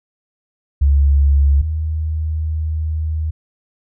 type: tone pair in turn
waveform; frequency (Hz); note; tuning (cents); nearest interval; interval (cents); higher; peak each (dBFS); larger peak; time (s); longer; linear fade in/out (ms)
sine; 70.3 / 78.35; C#2 / D#2; +25 / +13; major second; 188; second; -9 / -17; first; 0.81-1.62 / 1.62-3.31; second; 10
effects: none